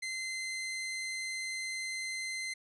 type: tone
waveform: sawtooth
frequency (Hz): 2069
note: C7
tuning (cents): -20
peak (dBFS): -32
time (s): 0.02-2.54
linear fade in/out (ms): 10
effects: resampled to 24000 Hz